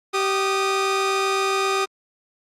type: tone pair together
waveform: sawtooth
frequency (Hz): 387.5 / 1230.2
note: G4 / D#6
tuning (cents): -20 / -20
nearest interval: octave + minor sixth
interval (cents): 2000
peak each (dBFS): -18 / -19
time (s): 0.13-1.86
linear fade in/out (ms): 20
effects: low-pass 8000 Hz 12 dB/octave + Opus 48 kbps